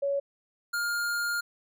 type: tone pair in turn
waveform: sine / square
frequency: 560 / 1411.1 Hz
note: C#5 / F6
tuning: +18 / +17 cents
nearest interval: octave + major third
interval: 1599 cents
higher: second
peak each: -25 / -28 dBFS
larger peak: first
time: 0.02-0.2 / 0.73-1.41 s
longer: second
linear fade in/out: 10 ms
effects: none